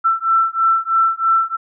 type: beating tone pair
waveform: sine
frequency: 1336 / 1339.1 Hz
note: E6 / E6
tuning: +23 / +27 cents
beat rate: 3.1 Hz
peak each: -16 dBFS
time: 0.04-1.57 s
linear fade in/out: 20 ms
effects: none